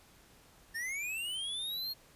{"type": "linear sweep", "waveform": "square", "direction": "up", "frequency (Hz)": [1773, 4300], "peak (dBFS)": -36, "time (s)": [0.74, 1.94], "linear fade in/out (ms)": 20, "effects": ["pink hiss -61 dBFS RMS until 2.15 s", "resampled to 32000 Hz"]}